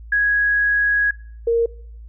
sine tone pair in turn, 1661.2 / 464.4 Hz, G#6 / A#4, 0 / -7 cents, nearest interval octave + minor seventh, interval 2207 cents, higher first, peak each -14 dBFS, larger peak neither, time 0.12-1.11 / 1.47-1.66 s, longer first, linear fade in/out 5 ms, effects noise-tail reverb RT60 0.6 s tail -23 dB re dry + added 56 Hz sine -35 dBFS peak until 2.08 s

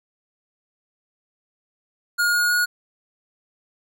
square tone with pitch steps, 1430 / 1439.1 / 1448.3 Hz, F6 / F#6 / F#6, +41 / -48 / -37 cents, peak -18 dBFS, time 2.18-2.66 s, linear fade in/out 20 ms, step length 160 ms, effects none

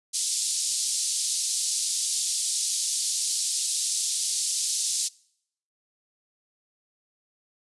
white band-pass noise, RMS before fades -27 dBFS, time 0.13-5.09 s, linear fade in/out 20 ms, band 4200 to 10000 Hz, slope 24 dB/octave, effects noise-tail reverb RT60 0.7 s tail -24 dB re dry + resampled to 24000 Hz

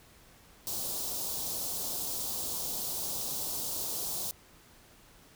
white band-stop noise, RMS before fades -35 dBFS, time 0.67-4.31 s, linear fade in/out 0 ms, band 960 to 3800 Hz, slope 24 dB/octave, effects pink hiss -58 dBFS RMS until 5.35 s

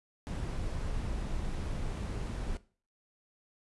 brown noise, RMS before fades -35 dBFS, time 0.27-2.57 s, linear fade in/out 0 ms, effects noise-tail reverb RT60 0.4 s tail -18 dB re dry + resampled to 24000 Hz

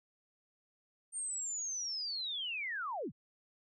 sine linear sweep, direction down, 8870 to 81.1 Hz, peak -36 dBFS, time 1.12-3.12 s, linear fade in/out 50 ms, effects none

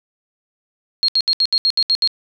sine tone bursts, 4255 Hz, C8, 28 cents sharp, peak -12 dBFS, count 9, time 1.03-2.075 s, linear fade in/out 0 ms, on 53 ms, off 71 ms, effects none

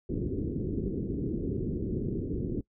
white low-pass noise, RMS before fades -32 dBFS, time 0.09-2.61 s, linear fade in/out 5 ms, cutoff 400 Hz, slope 48 dB/octave, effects noise-tail reverb RT60 0.1 s tail -21 dB re dry

